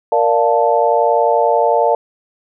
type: chord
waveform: sine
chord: Bb major seventh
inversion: none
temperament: equal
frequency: 466.2 / 587.3 / 698.5 / 880 Hz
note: Bb4 / D5 / F5 / A5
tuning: 0 / 0 / 0 / 0 cents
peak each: -16 dBFS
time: 0.12-1.95 s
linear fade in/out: 2 ms
effects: none